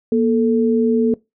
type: tone pair together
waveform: sine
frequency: 237.1 / 440 Hz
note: A#3 / A4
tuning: +30 / 0 cents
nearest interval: major seventh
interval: 1070 cents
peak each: -15 / -16 dBFS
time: 0.12-1.14 s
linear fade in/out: 2 ms
effects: noise-tail reverb RT60 0.2 s tail -21 dB re dry